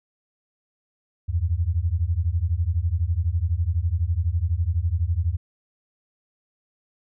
sine beating tone pair, 79.3 / 91.3 Hz, D#2 / F#2, +33 / -23 cents, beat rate 12 Hz, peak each -23 dBFS, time 1.28-5.37 s, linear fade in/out 20 ms, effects none

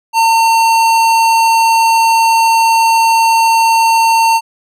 sine tone with hard clipping, 907 Hz, A#5, 48 cents flat, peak -9 dBFS, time 0.13-4.41 s, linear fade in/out 50 ms, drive 18 dB, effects none

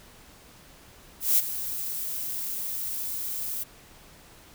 violet noise with ADSR envelope, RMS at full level -19 dBFS, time 1.2-3.64 s, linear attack 180 ms, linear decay 28 ms, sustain -13 dB, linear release 14 ms, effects pink hiss -52 dBFS RMS until 4.54 s

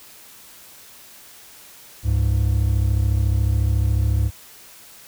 triangle tone pair together, 68.2 / 102.18 Hz, C#2 / G#2, -28 / -28 cents, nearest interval perfect fifth, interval 700 cents, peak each -17 dBFS, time 2.03-4.31 s, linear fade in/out 50 ms, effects white hiss -45 dBFS RMS until 5.07 s

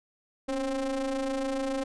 square ring-modulated tone, 130.81 Hz, C3, in tune, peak -26 dBFS, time 0.48-1.84 s, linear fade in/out 10 ms, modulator 406 Hz, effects resampled to 22050 Hz

